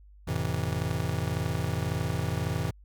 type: chord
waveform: square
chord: F major seventh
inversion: none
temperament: just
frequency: 87.31 / 109.13 / 130.96 / 163.7 Hz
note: F2 / A2 / C3 / E3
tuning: 0 / -14 / +2 / -12 cents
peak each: -34 dBFS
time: 0.27-2.71 s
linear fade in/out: 10 ms
effects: added 50 Hz sine -50 dBFS peak until 2.84 s